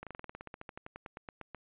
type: slowing click train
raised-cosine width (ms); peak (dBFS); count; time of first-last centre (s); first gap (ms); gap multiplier
0.5; -28; 21; 0.03-1.547; 37; 1.07
effects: resampled to 8000 Hz